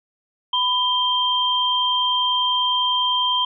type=tone pair together; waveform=sine; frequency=998 / 3165 Hz; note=B5 / G7; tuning=+18 / +16 cents; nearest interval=octave + minor sixth; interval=1998 cents; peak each=-21 / -19 dBFS; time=0.53-3.45 s; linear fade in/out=5 ms; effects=none